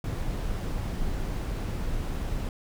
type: noise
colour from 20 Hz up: brown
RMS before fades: -30 dBFS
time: 0.04-2.49 s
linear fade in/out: 2 ms
effects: none